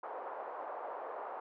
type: band-pass noise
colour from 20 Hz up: white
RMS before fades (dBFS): -43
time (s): 0.03-1.4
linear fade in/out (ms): 5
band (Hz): 480 to 1000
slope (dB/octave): 24
effects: none